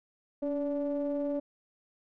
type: ring-modulated tone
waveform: triangle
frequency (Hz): 146.7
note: D3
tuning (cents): -2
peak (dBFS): -24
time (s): 0.42-1.4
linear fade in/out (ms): 10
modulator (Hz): 430
effects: none